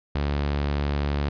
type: tone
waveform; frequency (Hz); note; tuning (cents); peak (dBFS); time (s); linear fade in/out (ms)
sawtooth; 71.9; D2; -36; -19; 0.15-1.29; 5
effects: resampled to 11025 Hz